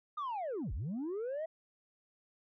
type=linear two-way sweep; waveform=sine; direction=down then up; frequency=1244.5 to 40.04 to 658 Hz; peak=-33 dBFS; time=0.17-1.46 s; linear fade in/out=10 ms; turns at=0.73 s; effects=tanh soft clip ceiling -34 dBFS